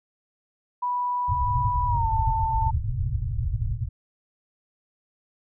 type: tone with pitch glide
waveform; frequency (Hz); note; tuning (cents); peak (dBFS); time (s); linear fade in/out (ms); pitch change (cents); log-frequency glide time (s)
sine; 983 to 891.1; B5 to A5; -8 to +22; -23; 0.82-2.71; 10; -170; 1.87-2.09
type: low-pass noise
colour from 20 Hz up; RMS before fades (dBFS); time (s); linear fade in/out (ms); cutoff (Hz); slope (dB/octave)
white; -26; 1.28-3.89; 10; 130; 96
effects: none